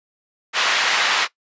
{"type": "band-pass noise", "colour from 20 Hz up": "pink", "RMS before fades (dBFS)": -19, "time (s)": [0.53, 1.28], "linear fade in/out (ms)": 50, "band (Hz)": [1200, 4200], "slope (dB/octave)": 12, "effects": ["noise-tail reverb RT60 0.1 s tail -18 dB re dry", "resampled to 16000 Hz"]}